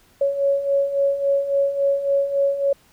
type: beating tone pair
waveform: sine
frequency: 554.4 / 558 Hz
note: C#5 / C#5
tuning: 0 / +11 cents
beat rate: 3.6 Hz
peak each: -24 / -18 dBFS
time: 0.21-2.73 s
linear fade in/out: 5 ms
effects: pink hiss -56 dBFS RMS until 2.92 s